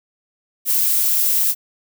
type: noise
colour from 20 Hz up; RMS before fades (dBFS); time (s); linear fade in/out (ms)
violet; -17; 0.65-1.55; 50
effects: none

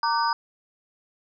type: tone cluster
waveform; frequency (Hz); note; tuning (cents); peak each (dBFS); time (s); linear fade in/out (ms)
sine; 925 / 1169 / 1512 / 4962; A#5 / D6 / F#6 / D#8; -14 / -8 / +37 / -6; -23 / -26 / -30 / -31; 0.03-0.33; 2
effects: none

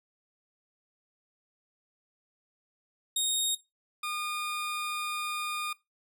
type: tone pair in turn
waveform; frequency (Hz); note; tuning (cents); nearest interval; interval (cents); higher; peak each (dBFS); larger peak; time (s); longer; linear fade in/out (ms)
20% pulse; 3729 / 1218.1; A#7 / D#6; 0 / -37; octave + perfect fifth; 1937; first; -20 / -27; first; 3.16-3.55 / 4.03-5.73; second; 5
effects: noise-tail reverb RT60 0.2 s tail -19 dB re dry

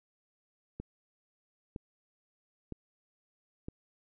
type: click train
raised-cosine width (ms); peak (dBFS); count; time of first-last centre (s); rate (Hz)
3; -26; 4; 0.8-3.685; 1.04
effects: none

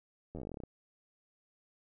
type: slowing click train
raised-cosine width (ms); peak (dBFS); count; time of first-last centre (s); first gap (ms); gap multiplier
2; -30; 15; 0.35-0.636; 11; 1.09
effects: none

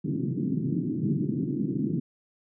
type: band-pass noise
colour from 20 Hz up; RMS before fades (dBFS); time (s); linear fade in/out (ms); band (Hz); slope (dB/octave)
pink; -28; 0.04-2; 10; 130 to 340; 48
effects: none

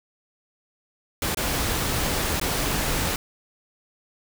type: noise with dropouts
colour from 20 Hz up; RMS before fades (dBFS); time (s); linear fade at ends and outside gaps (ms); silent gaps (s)
pink; -25; 1.22-3.16; 2; 1.347-1.371 / 2.399-2.413
effects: none

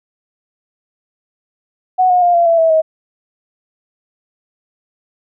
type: tone with pitch steps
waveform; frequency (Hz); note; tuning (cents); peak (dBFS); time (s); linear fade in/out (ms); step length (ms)
sine; 740 / 721.4 / 703.3 / 685.7 / 668.5 / 651.7 / 635.3; F#5 / F#5 / F5 / F5 / E5 / E5 / D#5; 0 / -44 / +12 / -32 / +24 / -20 / +36; -8; 1.98-2.82; 20; 120
effects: none

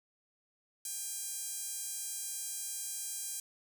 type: tone with high-pass filter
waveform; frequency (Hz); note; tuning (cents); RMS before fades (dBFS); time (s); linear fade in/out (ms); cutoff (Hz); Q
sawtooth; 803; G5; +41; -40; 0.85-3.4; 2; 7800; 1.7
effects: none

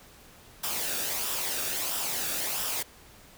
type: noise with flanger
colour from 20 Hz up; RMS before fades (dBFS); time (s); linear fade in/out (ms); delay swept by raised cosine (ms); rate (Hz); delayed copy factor
white; -31; 0.63-2.83; 10; 0.46 to 0.99; 1.5; -0.5
effects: pink hiss -53 dBFS RMS until 3.37 s

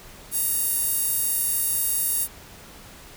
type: tone with high-pass filter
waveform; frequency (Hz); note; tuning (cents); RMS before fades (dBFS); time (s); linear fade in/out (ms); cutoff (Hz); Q
sawtooth; 932.3; A#5; 0; -24; 0.31-2.28; 50; 11000; 1.8
effects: pink hiss -45 dBFS RMS until 3.16 s

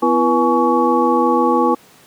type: tone cluster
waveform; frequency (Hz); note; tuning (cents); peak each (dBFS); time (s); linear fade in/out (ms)
sine; 251.4 / 337.3 / 485.1 / 842 / 1123; B3 / E4 / B4 / G#5 / C#6; +31 / +40 / -31 / +24 / +22; -18; 0.02-1.75; 10
effects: pink hiss -47 dBFS RMS until 2.06 s + high-pass 150 Hz 12 dB/octave

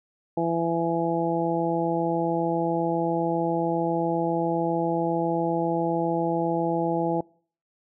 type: harmonic tone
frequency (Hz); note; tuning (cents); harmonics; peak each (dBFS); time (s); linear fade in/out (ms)
167.4; E3; +27; 1 / 2 / 3 / 4 / 5; -30 / -26 / -29 / -30 / -29; 0.37-7.21; 5
effects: noise-tail reverb RT60 0.5 s tail -25 dB re dry

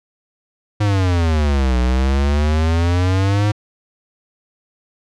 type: exponential two-way sweep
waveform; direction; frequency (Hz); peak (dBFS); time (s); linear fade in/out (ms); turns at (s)
square; down then up; 106.2 to 60.9 to 106.2; -14; 0.8-3.52; 10; 1.79
effects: low-pass 6000 Hz 12 dB/octave

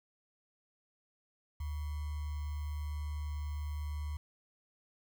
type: tone with sample-and-hold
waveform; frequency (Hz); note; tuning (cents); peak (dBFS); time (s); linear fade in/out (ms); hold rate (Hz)
sine; 74.5; D2; +25; -35; 1.6-4.17; 5; 1050
effects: none

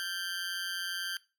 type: tone with amplitude modulation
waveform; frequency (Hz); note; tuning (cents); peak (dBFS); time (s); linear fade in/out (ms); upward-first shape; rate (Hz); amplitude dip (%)
20% pulse; 1568; G6; 0; -26; 0-1.17; 0; sine; 182; 70
effects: noise-tail reverb RT60 0.3 s tail -20 dB re dry

